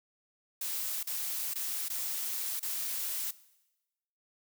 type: noise with dropouts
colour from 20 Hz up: blue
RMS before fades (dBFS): -35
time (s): 0.61-3.31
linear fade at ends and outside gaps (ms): 5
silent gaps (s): 1.031-1.07 / 1.538-1.555 / 1.885-1.899 / 2.596-2.627
effects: noise-tail reverb RT60 1.0 s tail -19 dB re dry